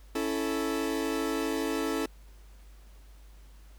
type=chord; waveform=40% pulse; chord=A major; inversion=first; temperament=equal; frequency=277.2 / 329.6 / 440 Hz; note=C#4 / E4 / A4; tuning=0 / 0 / 0 cents; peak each=-32 dBFS; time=0.15-2.06 s; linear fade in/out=5 ms; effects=added 50 Hz sine -49 dBFS peak until 3.78 s + pink hiss -62 dBFS RMS until 3.78 s